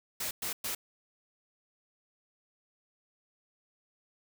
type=noise bursts; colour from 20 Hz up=white; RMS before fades=-35 dBFS; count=3; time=0.2-0.75 s; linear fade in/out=5 ms; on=110 ms; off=110 ms; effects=none